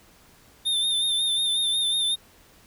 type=tone with vibrato; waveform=square; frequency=3610 Hz; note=A7; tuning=44 cents sharp; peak=-22 dBFS; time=0.65-2.16 s; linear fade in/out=20 ms; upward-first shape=sine; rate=5.5 Hz; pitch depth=43 cents each way; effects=pink hiss -55 dBFS RMS until 2.66 s